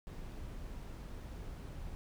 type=noise; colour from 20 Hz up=brown; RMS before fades=-45 dBFS; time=0.07-1.95 s; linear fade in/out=0 ms; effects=none